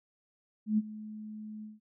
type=tone with ADSR envelope; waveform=sine; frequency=214.3 Hz; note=A3; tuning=45 cents flat; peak=-22 dBFS; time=0.66-1.8 s; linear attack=120 ms; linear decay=34 ms; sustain=-18 dB; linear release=170 ms; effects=none